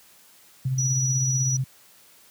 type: tone with tremolo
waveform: sine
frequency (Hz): 130.81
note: C3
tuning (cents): 0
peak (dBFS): -20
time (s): 0.65-1.64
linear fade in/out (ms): 5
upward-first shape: sine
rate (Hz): 16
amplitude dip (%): 40
type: tone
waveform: sine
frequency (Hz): 5860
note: F#8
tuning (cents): -18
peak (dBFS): -24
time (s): 0.78-1.57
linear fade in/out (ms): 5
effects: white hiss -54 dBFS RMS until 2.3 s + high-pass 80 Hz 12 dB/octave